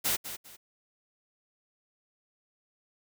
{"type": "noise with echo", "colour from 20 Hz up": "white", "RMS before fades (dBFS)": -28, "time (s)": [0.04, 0.17], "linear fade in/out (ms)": 20, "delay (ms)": 200, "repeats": 2, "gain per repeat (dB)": -11, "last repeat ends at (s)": 0.57, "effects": []}